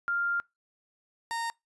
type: tone pair in turn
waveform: sine / 30% pulse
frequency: 1396.9 / 924.1 Hz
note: F6 / A#5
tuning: 0 / -15 cents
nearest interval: perfect fifth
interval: 715 cents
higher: first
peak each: -26 / -28 dBFS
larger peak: first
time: 0.08-0.4 / 1.31-1.5 s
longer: first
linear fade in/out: 0 ms
effects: noise-tail reverb RT60 0.2 s tail -25 dB re dry + resampled to 24000 Hz